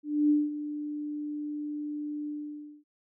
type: tone with ADSR envelope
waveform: sine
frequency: 296.8 Hz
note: D4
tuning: 18 cents sharp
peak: -19 dBFS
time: 0.03-2.84 s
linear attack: 270 ms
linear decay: 200 ms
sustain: -13 dB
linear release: 560 ms
effects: none